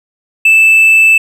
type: tone with hard clipping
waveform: sine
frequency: 2637 Hz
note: E7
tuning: in tune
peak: -4 dBFS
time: 0.45-1.18 s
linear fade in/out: 5 ms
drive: 2 dB
effects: none